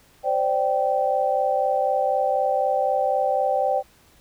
sine chord, C suspended second, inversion none, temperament equal with one note detuned, 523.3 / 587.3 / 779 Hz, C5 / D5 / G5, 0 / 0 / -11 cents, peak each -24 / -24 / -22 dBFS, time 0.23-3.83 s, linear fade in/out 50 ms, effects pink hiss -56 dBFS RMS until 4.2 s

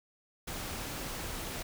pink noise, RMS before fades -39 dBFS, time 0.47-1.63 s, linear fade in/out 10 ms, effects none

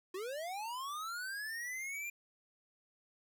square linear sweep, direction up, 352.6 to 2406 Hz, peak -40 dBFS, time 0.14-2.1 s, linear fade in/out 5 ms, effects 11-bit

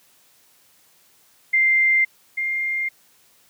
sine tone pair in turn, 2093 / 2112 Hz, C7 / C7, 0 / +16 cents, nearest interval unison, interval 16 cents, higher second, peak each -14 / -21 dBFS, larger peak first, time 1.53-2.05 / 2.37-2.89 s, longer neither, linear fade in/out 10 ms, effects white hiss -57 dBFS RMS until 3.49 s + high-pass 80 Hz 12 dB/octave

